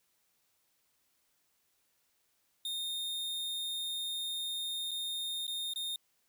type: tone with dropouts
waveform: 45% pulse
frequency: 3666 Hz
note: A#7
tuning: 30 cents flat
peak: -35 dBFS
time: 2.65-5.96 s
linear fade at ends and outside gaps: 2 ms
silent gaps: 4.91-4.914 / 5.468-5.478 / 5.736-5.759 s
effects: white hiss -75 dBFS RMS until 6.28 s